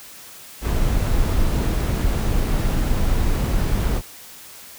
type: noise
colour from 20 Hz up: brown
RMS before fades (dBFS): -19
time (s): 0.61-4.02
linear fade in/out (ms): 50
effects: white hiss -41 dBFS RMS until 4.78 s